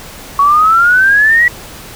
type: exponential sweep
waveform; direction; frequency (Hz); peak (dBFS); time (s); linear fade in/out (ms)
sine; up; 1113 to 1954; -5; 0.39-1.48; 2
effects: pink hiss -31 dBFS RMS until 1.95 s